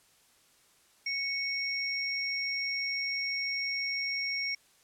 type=tone pair together; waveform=sine; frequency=2217 / 5559 Hz; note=C#7 / F8; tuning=0 / -9 cents; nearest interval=octave + major third; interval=1591 cents; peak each=-32 / -34 dBFS; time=1.06-4.55 s; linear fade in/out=5 ms; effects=white hiss -64 dBFS RMS until 4.83 s + low-pass 11000 Hz 12 dB/octave